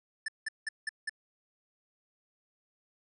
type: tone bursts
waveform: square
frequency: 1760 Hz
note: A6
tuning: in tune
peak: -32 dBFS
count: 5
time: 0.26-1.095 s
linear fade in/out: 5 ms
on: 23 ms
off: 180 ms
effects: resampled to 24000 Hz